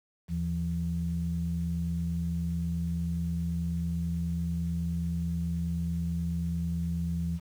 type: tone pair together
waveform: sine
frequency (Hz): 79.76 / 169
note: D#2 / E3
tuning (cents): +43 / +43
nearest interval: octave + minor second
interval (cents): 1300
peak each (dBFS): -32 / -29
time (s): 0.28-7.4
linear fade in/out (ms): 50
effects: tanh soft clip ceiling -20 dBFS + 9-bit